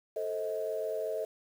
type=chord; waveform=sine; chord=A diminished; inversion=none; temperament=just; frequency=440 / 528 / 633.6 Hz; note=A4 / C5 / Eb5; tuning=0 / +16 / +31 cents; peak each=-35 / -38 / -34 dBFS; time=0.16-1.25 s; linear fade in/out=5 ms; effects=tanh soft clip ceiling -22 dBFS + 9-bit